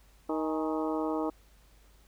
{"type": "harmonic tone with a mistuned harmonic", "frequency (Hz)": 156.7, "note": "D#3", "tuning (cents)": 13, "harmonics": [2, 3, 4, 5, 6, 7, 8], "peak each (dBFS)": [-31, -35, -37, -39, -41, -42, -43], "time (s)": [0.29, 1.3], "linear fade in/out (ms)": 5, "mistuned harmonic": 5, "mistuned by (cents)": 90, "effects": ["added 50 Hz sine -58 dBFS peak until 2.07 s", "pink hiss -64 dBFS RMS until 2.07 s"]}